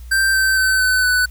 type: tone with pitch steps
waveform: square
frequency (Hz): 1568 / 1549.1 / 1530.4 / 1512 / 1493.7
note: G6 / G6 / G6 / F#6 / F#6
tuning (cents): 0 / -21 / -42 / +37 / +16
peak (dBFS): -14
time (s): 0.11-1.26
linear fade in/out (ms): 10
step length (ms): 230
effects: added 60 Hz sine -32 dBFS peak until 1.3 s + white hiss -51 dBFS RMS until 1.3 s